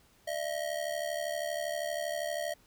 square ring-modulated tone, 635 Hz, D#5, 35 cents sharp, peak -30 dBFS, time 0.27-2.54 s, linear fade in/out 10 ms, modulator 36.3 Hz, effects pink hiss -64 dBFS RMS until 2.66 s

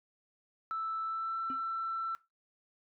sine tone with pitch glide, 1318.5 to 1337.7 Hz, E6 to E6, 0 to +25 cents, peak -32 dBFS, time 0.71-2.15 s, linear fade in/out 0 ms, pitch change +25 cents, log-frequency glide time 1.04-1.38 s
sine tone with exponential decay, 263.3 Hz, C4, 11 cents sharp, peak -36 dBFS, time 1.5-1.64 s, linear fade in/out 1 ms, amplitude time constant 30 ms
effects noise-tail reverb RT60 0.2 s tail -18 dB re dry + tanh soft clip ceiling -28 dBFS

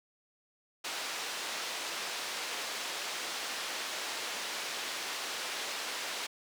white band-pass noise, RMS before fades -38 dBFS, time 0.84-6.27 s, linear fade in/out 10 ms, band 380 to 4900 Hz, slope 12 dB/octave, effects none

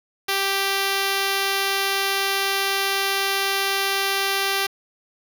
5% pulse tone, 392 Hz, G4, in tune, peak -9 dBFS, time 0.28-4.67 s, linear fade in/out 10 ms, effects 7-bit

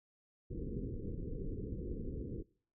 pink low-pass noise, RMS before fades -41 dBFS, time 0.5-2.43 s, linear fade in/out 10 ms, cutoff 490 Hz, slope 96 dB/octave, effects noise-tail reverb RT60 0.5 s tail -23 dB re dry

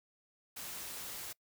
white noise, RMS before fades -44 dBFS, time 0.56-1.33 s, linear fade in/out 10 ms, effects noise-tail reverb RT60 0.1 s tail -24 dB re dry

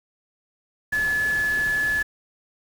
sine tone in noise, 1716 Hz, A6, 44 cents flat, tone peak -20 dBFS, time 0.92-2.03 s, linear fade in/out 10 ms, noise pink, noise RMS -36 dBFS, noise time 0.92-2.03 s, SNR +13 dB, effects none

